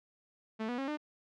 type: tone with pitch steps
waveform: sawtooth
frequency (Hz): 220 / 244.1 / 270.9 / 300.5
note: A3 / B3 / C#4 / D4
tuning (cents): 0 / -20 / -40 / +40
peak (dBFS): -30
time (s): 0.59-0.974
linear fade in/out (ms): 20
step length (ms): 96
effects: low-pass 3000 Hz 12 dB/octave